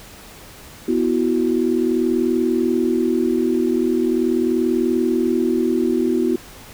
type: chord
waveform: sine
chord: B suspended fourth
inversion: none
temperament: equal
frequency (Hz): 246.9 / 329.6 / 370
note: B3 / E4 / F#4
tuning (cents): 0 / 0 / 0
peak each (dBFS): -20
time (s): 0.88-6.36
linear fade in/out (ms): 5
effects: pink hiss -41 dBFS RMS until 6.73 s